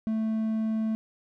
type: tone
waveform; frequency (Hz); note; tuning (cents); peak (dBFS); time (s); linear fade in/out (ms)
triangle; 220.3; A3; +2; -23; 0.07-0.95; 0
effects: none